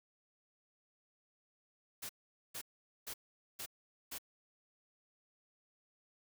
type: noise bursts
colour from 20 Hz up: white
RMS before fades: -44 dBFS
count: 5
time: 2.02-4.185 s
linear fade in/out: 10 ms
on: 73 ms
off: 450 ms
effects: none